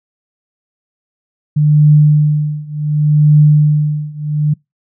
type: tone with tremolo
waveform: sine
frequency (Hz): 150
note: D3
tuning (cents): +37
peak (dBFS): -3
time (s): 1.56-4.54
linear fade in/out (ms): 10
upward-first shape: triangle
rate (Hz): 0.68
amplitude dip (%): 95
effects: noise-tail reverb RT60 0.2 s tail -26 dB re dry